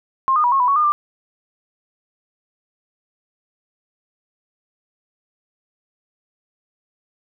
sine tone with pitch steps, 1063 / 1222 / 971 / 1087 / 988 / 1115 / 1216 / 1186 Hz, C6 / D#6 / B5 / C#6 / B5 / C#6 / D#6 / D6, +27 / -32 / -30 / -34 / 0 / +10 / -40 / +17 cents, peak -13 dBFS, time 0.28-0.92 s, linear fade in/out 0 ms, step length 80 ms, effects none

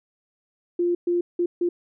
sine tone bursts at uneven times, 349.1 Hz, F4, 1 cent flat, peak -19 dBFS, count 4, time 0.79-0.95 / 1.07-1.21 / 1.39-1.46 / 1.61-1.69 s, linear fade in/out 5 ms, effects none

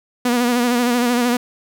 sawtooth tone with vibrato, 242.7 Hz, B3, 30 cents flat, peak -11 dBFS, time 0.25-1.37 s, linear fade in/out 5 ms, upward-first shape sine, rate 13 Hz, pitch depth 47 cents each way, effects none

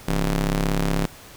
sawtooth ring-modulated tone, 101.3 Hz, G#2, 43 cents flat, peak -13 dBFS, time 0.08-1.06 s, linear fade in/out 5 ms, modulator 68.7 Hz, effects pink hiss -44 dBFS RMS until 1.36 s

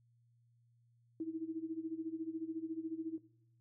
sine tone with tremolo, 323.1 Hz, E4, 35 cents flat, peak -35 dBFS, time 1.2-3.18 s, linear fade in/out 2 ms, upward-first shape sine, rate 14 Hz, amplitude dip 75%, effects noise-tail reverb RT60 0.7 s tail -17 dB re dry + added 118 Hz sine -68 dBFS peak until 3.6 s

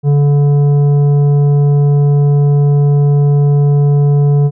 sine tone with tanh clipping, 144 Hz, D3, 34 cents flat, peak -8 dBFS, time 0.03-4.51 s, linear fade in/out 50 ms, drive 9 dB, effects none

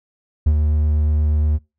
triangle tone with ADSR envelope, 75.7 Hz, D#2, 47 cents flat, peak -8 dBFS, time 0.46-1.59 s, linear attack 8 ms, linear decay 63 ms, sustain -4 dB, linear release 36 ms, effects noise-tail reverb RT60 0.3 s tail -25 dB re dry

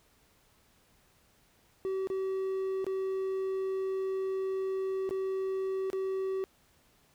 triangle tone with dropouts, 382.2 Hz, G4, 44 cents flat, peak -28 dBFS, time 1.85-6.44 s, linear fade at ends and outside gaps 0 ms, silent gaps 2.072-2.101 / 2.844-2.866 / 5.092-5.109 / 5.901-5.931 s, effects pink hiss -66 dBFS RMS until 7.14 s

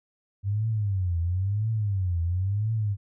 sine tone with vibrato, 97 Hz, G2, 18 cents flat, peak -23 dBFS, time 0.43-2.97 s, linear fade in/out 50 ms, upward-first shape triangle, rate 0.98 Hz, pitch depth 270 cents each way, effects none

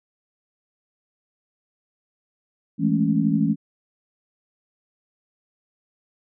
sine chord, A major seventh, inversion second, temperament equal, 164.81 / 207.7 / 220 / 277.2 Hz, E3 / G#3 / A3 / C#4, 0 / 0 / 0 / 0 cents, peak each -23 dBFS, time 2.78-3.56 s, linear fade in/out 50 ms, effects none

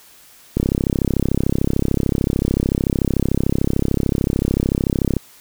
click train, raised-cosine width 3 ms, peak -4 dBFS, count 155, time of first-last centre 0.57-5.167 s, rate 33.5 Hz, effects white hiss -47 dBFS RMS until 5.4 s

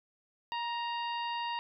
harmonic tone with a mistuned harmonic, 932.3 Hz, A#5, in tune, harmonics 1 / 2 / 3 / 4 / 5, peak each -34 / -43 / -41 / -47 / -49 dBFS, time 0.52-1.59 s, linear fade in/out 0 ms, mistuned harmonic 1, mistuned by +25 cents, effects none

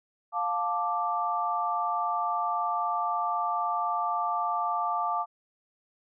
sine chord, D minor, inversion first, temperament just, 704.8 / 881 / 1174.7 Hz, F5 / A5 / D6, +16 / +2 / 0 cents, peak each -31 / -31 / -29 dBFS, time 0.32-5.26 s, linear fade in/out 50 ms, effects none

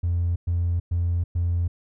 triangle tone bursts, 86.4 Hz, F2, 18 cents flat, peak -17 dBFS, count 4, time 0.03-1.68 s, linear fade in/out 10 ms, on 330 ms, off 110 ms, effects tanh soft clip ceiling -17 dBFS

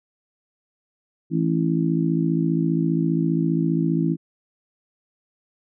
harmonic tone, 55 Hz, A1, in tune, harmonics 3 / 4 / 5 / 6, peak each -21 / -29 / -24 / -25 dBFS, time 1.3-4.17 s, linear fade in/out 50 ms, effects none

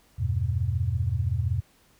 sine chord, E minor, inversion none, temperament equal, 82.41 / 98 / 123.47 Hz, E2 / G2 / B2, 0 / 0 / 0 cents, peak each -28 / -27 / -28 dBFS, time 0.18-1.61 s, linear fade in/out 20 ms, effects pink hiss -61 dBFS RMS until 1.99 s

